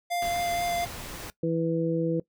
square tone with vibrato, 696 Hz, F5, 6 cents flat, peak -27 dBFS, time 0.1-0.86 s, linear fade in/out 20 ms, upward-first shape sine, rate 4.2 Hz, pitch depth 10 cents each way
pink noise, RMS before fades -39 dBFS, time 0.22-1.3 s, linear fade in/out 0 ms
harmonic tone, 164.81 Hz, E3, in tune, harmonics 1 / 2 / 3, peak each -28 / -28 / -28 dBFS, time 1.43-2.2 s, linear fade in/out 5 ms
effects noise-tail reverb RT60 0.1 s tail -19 dB re dry

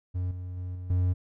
triangle tone with level steps, 90.5 Hz, F#2, 38 cents flat, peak -25 / -32 / -30 / -33 / -20 dBFS, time 0.14-1.14 s, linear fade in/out 20 ms, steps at 0.31 / 0.57 / 0.75 / 0.9 s, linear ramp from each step 2 ms, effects none

